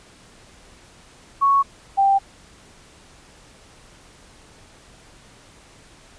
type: tone pair in turn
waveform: sine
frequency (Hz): 1108.7 / 786.7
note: C#6 / G5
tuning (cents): 0 / +6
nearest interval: tritone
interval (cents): 594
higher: first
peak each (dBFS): -13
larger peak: neither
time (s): 1.41-1.63 / 1.97-2.19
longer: neither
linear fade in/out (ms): 20
effects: pink hiss -49 dBFS RMS until 6.18 s + resampled to 22050 Hz